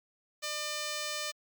5% pulse tone, 600 Hz, D5, 37 cents sharp, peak -22 dBFS, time 0.42-1.32 s, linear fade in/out 20 ms, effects MP3 96 kbps

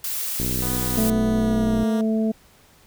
blue noise, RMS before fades -27 dBFS, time 0.04-1.1 s, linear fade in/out 2 ms
click train, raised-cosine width 3 ms, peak -15 dBFS, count 91, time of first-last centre 0.4-1.831 s, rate 62.9 Hz
10% pulse tone with pitch glide, 246.9 to 234.1 Hz, B3 to A#3, 0 to +8 cents, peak -24 dBFS, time 0.62-2.01 s, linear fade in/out 2 ms, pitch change -92 cents, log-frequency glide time 1.33-1.8 s
harmonic tone, 220 Hz, A3, in tune, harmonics 1 / 2 / 3, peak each -19 / -28 / -30 dBFS, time 0.97-2.32 s, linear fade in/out 10 ms
effects pink hiss -54 dBFS RMS until 2.86 s

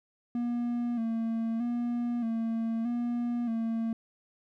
triangle tone with vibrato, 233.1 Hz, A#3, in tune, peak -26 dBFS, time 0.35-3.93 s, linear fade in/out 2 ms, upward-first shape square, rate 0.8 Hz, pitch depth 46 cents each way, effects none

